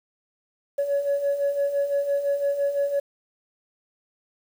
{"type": "beating tone pair", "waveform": "sine", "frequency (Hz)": [560, 565.9], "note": ["C#5", "C#5"], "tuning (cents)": [18, 36], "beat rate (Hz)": 5.9, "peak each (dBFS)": [-27, -21], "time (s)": [0.78, 3], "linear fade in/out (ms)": 10, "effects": ["tanh soft clip ceiling -17 dBFS", "8-bit"]}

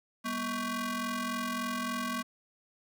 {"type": "ring-modulated tone", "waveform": "sawtooth", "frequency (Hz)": 439.5, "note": "A4", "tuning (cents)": -2, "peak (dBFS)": -25, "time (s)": [0.24, 2.23], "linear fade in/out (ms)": 20, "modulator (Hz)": 681, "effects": []}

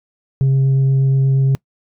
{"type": "tone with vibrato", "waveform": "sine", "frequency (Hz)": 134.8, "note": "C#3", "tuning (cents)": -48, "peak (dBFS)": -8, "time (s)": [0.41, 1.55], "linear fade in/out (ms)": 0, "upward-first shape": "triangle", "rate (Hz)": 8.4, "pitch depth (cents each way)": 8, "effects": ["noise-tail reverb RT60 0.1 s tail -26 dB re dry", "tanh soft clip ceiling -10 dBFS"]}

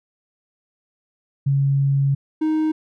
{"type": "tone pair in turn", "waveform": ["sine", "triangle"], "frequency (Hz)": [138.59, 312.2], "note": ["C#3", "D#4"], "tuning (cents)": [0, 6], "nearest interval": "octave + major second", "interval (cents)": 1406, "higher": "second", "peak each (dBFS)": -15, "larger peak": "neither", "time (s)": [[1.46, 2.15], [2.41, 2.72]], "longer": "first", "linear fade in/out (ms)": 10, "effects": []}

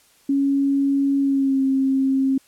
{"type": "tone with pitch glide", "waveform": "sine", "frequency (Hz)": [277.2, 267.8], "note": ["C#4", "C4"], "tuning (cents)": [0, 40], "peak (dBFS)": -16, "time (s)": [0.29, 2.38], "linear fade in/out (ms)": 5, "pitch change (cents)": -60, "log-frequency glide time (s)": [1.2, 1.62], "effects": ["white hiss -56 dBFS RMS until 2.47 s", "low-pass 12000 Hz 12 dB/octave"]}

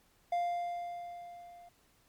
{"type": "tone with level ramp", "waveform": "triangle", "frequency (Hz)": 698.5, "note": "F5", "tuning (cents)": 0, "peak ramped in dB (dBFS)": [-26, -50], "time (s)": [0.32, 1.69], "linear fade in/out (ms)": 5, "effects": ["pink hiss -68 dBFS RMS until 2.08 s", "MP3 96 kbps"]}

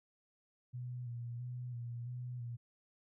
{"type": "tone with vibrato", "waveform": "sine", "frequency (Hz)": 121.4, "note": "B2", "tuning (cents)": -29, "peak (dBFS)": -40, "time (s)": [0.73, 2.57], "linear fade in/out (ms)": 20, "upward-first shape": "square", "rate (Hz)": 1.5, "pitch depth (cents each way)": 34, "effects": []}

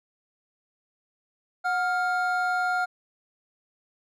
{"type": "tone pair together", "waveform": "triangle", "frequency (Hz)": [731.4, 1400], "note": ["F#5", "F6"], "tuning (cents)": [-20, 4], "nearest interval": "major seventh", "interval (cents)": 1124, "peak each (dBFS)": -24, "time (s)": [1.64, 2.86], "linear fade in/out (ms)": 20, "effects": []}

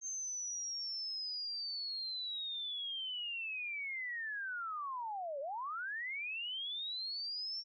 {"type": "linear two-way sweep", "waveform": "sine", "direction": "down then up", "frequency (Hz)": [6370, 535, 5520], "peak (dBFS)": -38, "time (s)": [0.01, 7.64], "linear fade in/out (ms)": 50, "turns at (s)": 5.4, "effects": []}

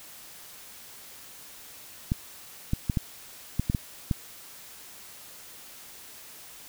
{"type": "clicks", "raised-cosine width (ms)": 5, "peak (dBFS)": -12, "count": 8, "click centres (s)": [2.119, 2.734, 2.898, 2.972, 3.596, 3.699, 3.748, 4.112], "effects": ["white hiss -47 dBFS RMS until 6.68 s"]}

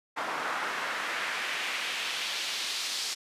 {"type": "noise with band-pass filter sweep", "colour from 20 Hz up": "pink", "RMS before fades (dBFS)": -33, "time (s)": [0.16, 3.15], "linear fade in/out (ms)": 20, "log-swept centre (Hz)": [1100, 4900], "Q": 1.4, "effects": ["high-pass 200 Hz 12 dB/octave", "resampled to 32000 Hz"]}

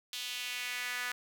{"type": "tone with high-pass filter sweep", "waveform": "sawtooth", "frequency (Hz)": 246.9, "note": "B3", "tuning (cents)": 0, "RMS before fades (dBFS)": -38, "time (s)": [0.13, 1.12], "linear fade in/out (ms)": 2, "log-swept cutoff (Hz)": [3400, 1600], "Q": 2.3, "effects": []}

